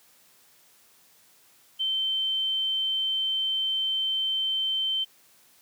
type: tone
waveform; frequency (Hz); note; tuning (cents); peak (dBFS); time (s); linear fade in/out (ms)
sine; 3100; G7; -20; -24; 1.79-5.05; 20
effects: white hiss -59 dBFS RMS until 5.61 s + high-pass 100 Hz 12 dB/octave